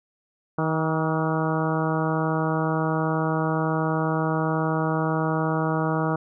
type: harmonic tone with a mistuned harmonic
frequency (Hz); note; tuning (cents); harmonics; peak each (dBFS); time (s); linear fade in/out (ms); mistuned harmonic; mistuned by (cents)
158.7; D#3; +35; 1 / 2 / 3 / 4 / 5 / 6 / 7 / 8 / 9; -25 / -28 / -30 / -31 / -32 / -33 / -33 / -34 / -35; 0.58-6.16; 5; 7; +41
effects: none